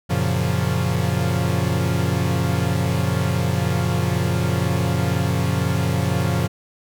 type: chord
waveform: 45% pulse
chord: Gb major seventh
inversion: none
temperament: equal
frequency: 92.5 / 116.54 / 138.59 / 174.61 Hz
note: Gb2 / Bb2 / Db3 / F3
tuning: 0 / 0 / 0 / 0 cents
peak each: -24 dBFS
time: 0.09-6.48 s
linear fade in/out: 20 ms
effects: none